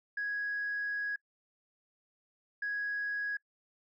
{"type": "tone bursts at uneven times", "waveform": "sine", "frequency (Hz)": 1661.2, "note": "G#6", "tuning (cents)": 0, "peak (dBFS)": -31, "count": 2, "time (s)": [[0.17, 1.16], [2.62, 3.37]], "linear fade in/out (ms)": 5, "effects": ["noise-tail reverb RT60 0.1 s tail -24 dB re dry", "tanh soft clip ceiling -28 dBFS"]}